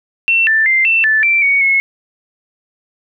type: tone with pitch steps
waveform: sine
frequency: 2701 / 1772 / 2089 / 2678 / 1752 / 2345 / 2234 / 2181 Hz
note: E7 / A6 / C7 / E7 / A6 / D7 / C#7 / C#7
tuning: +42 / +12 / -3 / +27 / -8 / -3 / +13 / -29 cents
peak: -9 dBFS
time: 0.28-1.8 s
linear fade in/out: 0 ms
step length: 190 ms
effects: none